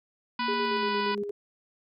harmonic tone, 493.9 Hz, B4, in tune, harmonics 2 / 3 / 4 / 5 / 6 / 7 / 8 / 9 / 10, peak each -29 / -36 / -39 / -38 / -39 / -43 / -45 / -42 / -44 dBFS, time 0.39-1.15 s, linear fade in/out 5 ms
sine tone with pitch glide, 233.6 to 206.9 Hz, A#3 to G#3, +4 to -6 cents, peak -34 dBFS, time 0.39-1.23 s, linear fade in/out 5 ms, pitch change -210 cents, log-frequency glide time 0.62-0.95 s
sine tone with tremolo, 408.3 Hz, G#4, 29 cents flat, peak -28 dBFS, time 0.48-1.31 s, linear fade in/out 5 ms, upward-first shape square, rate 8.6 Hz, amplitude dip 40%
effects none

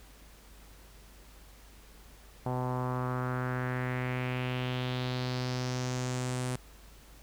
sawtooth tone with low-pass filter sweep, 126.4 Hz, B2, 41 cents sharp, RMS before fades -33 dBFS, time 2.46-6.56 s, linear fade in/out 2 ms, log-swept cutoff 840 to 9400 Hz, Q 3, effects added 50 Hz sine -53 dBFS peak until 7.22 s + pink hiss -57 dBFS RMS until 7.22 s

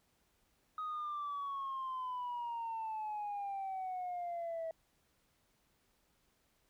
sine exponential sweep, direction down, 1260 to 647 Hz, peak -36 dBFS, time 0.78-4.71 s, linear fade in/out 2 ms, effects tanh soft clip ceiling -35 dBFS + pink hiss -75 dBFS RMS until 6.69 s

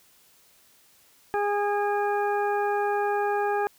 harmonic tone with a mistuned harmonic, 410 Hz, G#4, 22 cents flat, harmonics 1 / 2 / 3 / 4 / 6, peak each -26 / -26 / -35 / -33 / -44 dBFS, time 1.34-3.67 s, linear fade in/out 0 ms, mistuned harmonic 6, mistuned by -27 cents, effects white hiss -59 dBFS RMS until 3.78 s

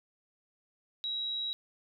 sine tone, 3860 Hz, B7, 40 cents flat, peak -32 dBFS, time 1.04-1.53 s, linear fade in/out 0 ms, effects none

